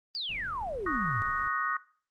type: exponential sweep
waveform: sine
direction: down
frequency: 4900 to 95.6 Hz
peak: -32 dBFS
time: 0.15-1.22 s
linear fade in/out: 0 ms
type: noise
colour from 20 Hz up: brown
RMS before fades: -46 dBFS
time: 0.29-1.48 s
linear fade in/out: 0 ms
type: chord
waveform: sine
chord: D# minor seventh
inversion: third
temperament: equal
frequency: 1108.7 / 1244.5 / 1480 / 1864.7 Hz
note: C#6 / D#6 / F#6 / A#6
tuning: 0 / 0 / 0 / 0 cents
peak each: -34 / -32 / -35 / -35 dBFS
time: 0.86-1.77 s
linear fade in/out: 5 ms
effects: noise-tail reverb RT60 0.4 s tail -18 dB re dry + Opus 32 kbps